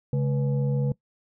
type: tone with frequency modulation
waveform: sine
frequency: 138.59 Hz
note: C#3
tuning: in tune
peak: -21 dBFS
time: 0.13-0.92 s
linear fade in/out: 2 ms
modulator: 351 Hz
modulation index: 0.58
effects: noise-tail reverb RT60 0.1 s tail -21 dB re dry